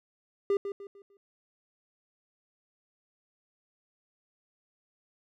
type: tone with echo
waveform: triangle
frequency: 399.4 Hz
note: G4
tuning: 32 cents sharp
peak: -21 dBFS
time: 0.5-0.57 s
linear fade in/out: 2 ms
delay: 150 ms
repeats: 4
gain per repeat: -9 dB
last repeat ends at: 1.17 s
effects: none